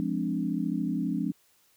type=chord; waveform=sine; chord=D half-diminished seventh; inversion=first; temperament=equal with one note detuned; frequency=174.61 / 207.7 / 259.1 / 293.7 Hz; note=F3 / Ab3 / C4 / D4; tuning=0 / 0 / -17 / 0 cents; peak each=-32 dBFS; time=0-1.32 s; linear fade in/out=0 ms; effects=white hiss -65 dBFS RMS until 1.76 s